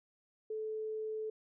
sine tone, 435 Hz, A4, 20 cents flat, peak -36 dBFS, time 0.5-1.3 s, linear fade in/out 5 ms, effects none

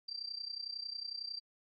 sine tone with amplitude modulation, 4699 Hz, D8, in tune, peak -36 dBFS, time 0.08-1.4 s, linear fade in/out 10 ms, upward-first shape sine, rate 31 Hz, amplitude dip 85%, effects AAC 32 kbps

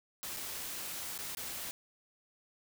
white noise with dropouts, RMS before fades -41 dBFS, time 0.23-1.71 s, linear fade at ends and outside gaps 0 ms, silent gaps 0.365-0.369 / 1.178-1.188 / 1.349-1.371 s, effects none

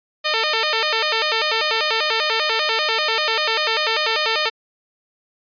5% pulse tone with vibrato, 523.3 Hz, C5, in tune, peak -5 dBFS, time 0.24-4.5 s, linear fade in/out 20 ms, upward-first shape square, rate 5.1 Hz, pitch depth 270 cents each way, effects resampled to 11025 Hz

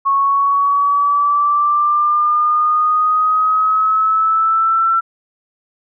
sine exponential sweep, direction up, 1100 to 1348 Hz, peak -11 dBFS, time 0.05-5.01 s, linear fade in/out 20 ms, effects none

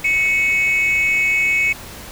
sine tone pair together, 2217 / 2555 Hz, C#7 / D#7, 0 / +45 cents, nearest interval major second, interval 245 cents, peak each -14 / -17 dBFS, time 0.04-1.73 s, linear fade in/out 10 ms, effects tanh soft clip ceiling -10 dBFS + pink hiss -35 dBFS RMS until 2.11 s

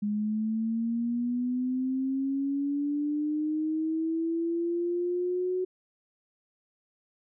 sine linear sweep, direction up, 205.9 to 370 Hz, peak -26 dBFS, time 0.02-5.65 s, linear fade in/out 10 ms, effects none

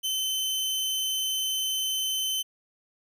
sawtooth tone, 3065 Hz, G7, 40 cents flat, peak -23 dBFS, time 0.03-2.43 s, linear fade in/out 20 ms, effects none

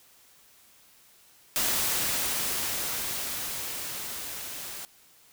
white noise with level ramp, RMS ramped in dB -26 to -39 dBFS, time 1.56-4.85 s, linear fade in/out 0 ms, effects white hiss -58 dBFS RMS until 5.32 s

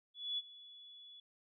sine tone with ADSR envelope, 3416 Hz, G#7, 48 cents sharp, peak -34 dBFS, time 0.14-1.2 s, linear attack 240 ms, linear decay 33 ms, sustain -19 dB, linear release 3 ms, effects none

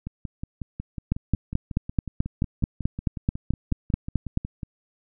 two click trains, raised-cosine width 5 ms, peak -9 / -19 dBFS, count 16 / 26, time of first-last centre 1.12-4.374 / 0.07-4.632 s, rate 4.61 / 5.48 Hz, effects none

